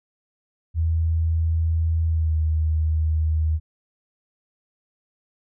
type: tone with pitch glide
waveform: sine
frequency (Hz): 81.5 to 78.68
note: E2 to D#2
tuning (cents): -19 to +20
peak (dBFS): -18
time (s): 0.74-3.6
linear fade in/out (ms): 50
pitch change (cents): -61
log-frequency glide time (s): 2.07-2.35
effects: none